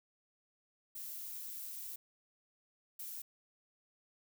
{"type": "noise bursts at uneven times", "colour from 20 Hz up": "violet", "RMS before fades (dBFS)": -45, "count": 2, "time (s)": [[0.95, 1.96], [2.99, 3.22]], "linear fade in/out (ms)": 5, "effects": []}